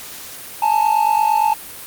triangle tone pair together, 848 / 896.7 Hz, G#5 / A5, +36 / +33 cents, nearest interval minor second, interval 97 cents, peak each -14 dBFS, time 0.62-1.54 s, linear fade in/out 5 ms, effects white hiss -34 dBFS RMS until 1.86 s + Opus 48 kbps

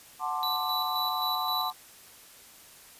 sine chord, D dominant seventh, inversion first, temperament equal with one note detuned, 740 / 880 / 1046.5 / 1182.8 Hz, F#5 / A5 / C6 / D6, 0 / 0 / 0 / +12 cents, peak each -34 dBFS, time 0.19-1.73 s, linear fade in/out 50 ms
square tone with tremolo, 3951 Hz, B7, in tune, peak -30 dBFS, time 0.43-1.7 s, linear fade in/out 0 ms, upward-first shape square, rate 3.8 Hz, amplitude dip 45%
effects white hiss -52 dBFS RMS until 2.99 s + resampled to 32000 Hz

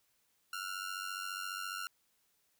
sawtooth ring-modulated tone, 1396.9 Hz, F6, in tune, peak -32 dBFS, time 0.53-1.87 s, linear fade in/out 0 ms, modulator 47.3 Hz, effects white hiss -75 dBFS RMS until 2.59 s

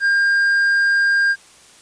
sine tone with hard clipping, 1605 Hz, G6, 40 cents sharp, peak -14 dBFS, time 0-1.36 s, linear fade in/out 50 ms, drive 3 dB, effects white hiss -47 dBFS RMS until 1.81 s + resampled to 22050 Hz

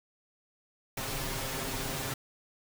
pink noise with comb filter, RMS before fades -35 dBFS, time 0.97-2.14 s, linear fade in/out 5 ms, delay 7.5 ms, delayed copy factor +0.8, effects none

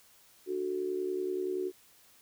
sine tone with amplitude modulation, 370 Hz, F#4, in tune, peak -27 dBFS, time 0.46-1.72 s, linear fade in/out 50 ms, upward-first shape sine, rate 70.5 Hz, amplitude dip 75%, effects white hiss -61 dBFS RMS until 2.21 s

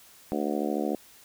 harmonic tone, 73.42 Hz, D2, in tune, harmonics 3 / 4 / 5 / 6 / 7 / 8 / 9 / 10, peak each -32 / -31 / -33 / -37 / -35 / -38 / -39 / -37 dBFS, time 0.32-0.95 s, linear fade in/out 0 ms, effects white hiss -54 dBFS RMS until 1.24 s

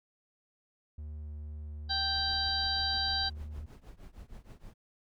triangle tone, 75.2 Hz, D2, 42 cents sharp, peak -37 dBFS, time 0.98-3.66 s, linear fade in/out 5 ms
harmonic tone, 784 Hz, G5, in tune, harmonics 1 / 2 / 4 / 5 / 6, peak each -37 / -37 / -41 / -33 / -33 dBFS, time 1.89-3.3 s, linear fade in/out 20 ms
brown noise with tremolo, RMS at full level -46 dBFS, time 2.13-4.74 s, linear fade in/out 10 ms, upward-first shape triangle, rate 6.4 Hz, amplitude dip 95%
effects none

